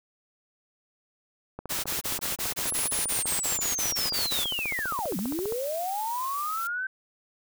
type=click train; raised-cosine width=1 ms; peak=-22 dBFS; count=60; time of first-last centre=1.59-5.523 s; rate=15 Hz
type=noise bursts; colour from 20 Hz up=white; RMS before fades=-30 dBFS; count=16; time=1.69-4.45 s; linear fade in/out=20 ms; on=150 ms; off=24 ms
type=linear two-way sweep; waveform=sine; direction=down then up; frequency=11175 to 170 to 1557 Hz; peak=-28 dBFS; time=2.67-6.87 s; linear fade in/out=5 ms; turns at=5.17 s
type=noise; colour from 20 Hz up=blue; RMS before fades=-39 dBFS; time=4.2-6.67 s; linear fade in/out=0 ms
effects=none